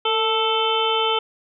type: harmonic tone with a mistuned harmonic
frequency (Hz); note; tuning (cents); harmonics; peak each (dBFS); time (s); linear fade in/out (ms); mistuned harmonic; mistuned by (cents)
440; A4; 0; 1 / 2 / 3 / 5 / 6 / 7 / 8; -23 / -24 / -25 / -34 / -31 / -23 / -31; 0.05-1.19; 5; 1; +38
effects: none